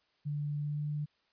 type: tone with pitch glide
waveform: sine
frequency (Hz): 146.83 to 148.62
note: D3 to D3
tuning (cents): 0 to +21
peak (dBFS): -32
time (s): 0.25-1.06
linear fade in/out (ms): 20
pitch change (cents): +21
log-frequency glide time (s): 0.58-0.85
effects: white hiss -73 dBFS RMS until 1.32 s + resampled to 11025 Hz